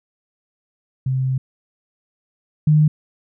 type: tone pair in turn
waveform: sine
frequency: 131 / 152.41 Hz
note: C3 / D#3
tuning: +2 / -35 cents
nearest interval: minor third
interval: 263 cents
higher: second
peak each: -17 / -10 dBFS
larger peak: second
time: 1.06-1.38 / 2.67-2.88 s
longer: first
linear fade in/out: 5 ms
effects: none

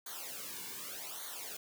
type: noise with flanger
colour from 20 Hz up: white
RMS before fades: -44 dBFS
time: 0.06-1.57 s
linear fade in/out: 5 ms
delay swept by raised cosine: 0.38 to 1.58 ms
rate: 0.85 Hz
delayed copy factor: -0.85
effects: none

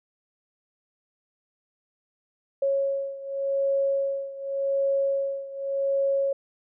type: beating tone pair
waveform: sine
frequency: 550 / 550.87 Hz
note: C#5 / C#5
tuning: -14 / -11 cents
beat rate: 0.87 Hz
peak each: -25 / -28 dBFS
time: 2.62-6.33 s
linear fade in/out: 5 ms
effects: none

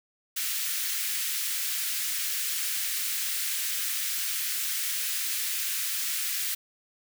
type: high-pass noise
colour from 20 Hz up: white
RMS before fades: -30 dBFS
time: 0.36-6.55 s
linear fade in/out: 10 ms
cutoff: 1600 Hz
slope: 24 dB/octave
effects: none

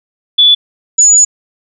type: tone pair in turn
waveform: sine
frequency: 3451 / 6902 Hz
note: A7 / A8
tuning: -34 / -34 cents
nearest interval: octave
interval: 1200 cents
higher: second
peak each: -3 dBFS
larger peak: neither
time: 0.38-0.55 / 0.98-1.25 s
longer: second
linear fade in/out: 10 ms
effects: none

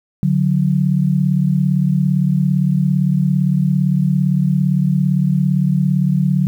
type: tone pair together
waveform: sine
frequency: 145.7 / 183.34 Hz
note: D3 / F#3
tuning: -13 / -16 cents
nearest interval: major third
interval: 397 cents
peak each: -15 dBFS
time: 0.23-6.47 s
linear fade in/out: 0 ms
effects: 8-bit

